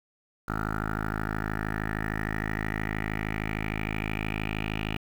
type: tone with low-pass filter sweep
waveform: 10% pulse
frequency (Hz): 53.1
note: G#1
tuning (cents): +39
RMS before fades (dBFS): -31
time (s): 0.48-4.97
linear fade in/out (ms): 5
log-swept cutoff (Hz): 1400 to 2700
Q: 6.3
effects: 8-bit